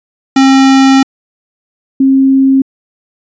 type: tone pair in turn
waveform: square / sine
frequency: 268.2 / 268.2 Hz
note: C4 / C4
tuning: +43 / +43 cents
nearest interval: unison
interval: 0 cents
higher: neither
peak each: -4 dBFS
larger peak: neither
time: 0.36-1.03 / 2-2.62 s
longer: first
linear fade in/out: 5 ms
effects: resampled to 16000 Hz